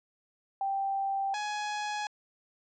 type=tone pair in turn; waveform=sine / sawtooth; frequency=784 / 837.5 Hz; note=G5 / G#5; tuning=0 / +14 cents; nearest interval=minor second; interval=114 cents; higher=second; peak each=-28 dBFS; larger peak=neither; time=0.61-1.34 / 1.34-2.07 s; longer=neither; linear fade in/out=2 ms; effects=resampled to 16000 Hz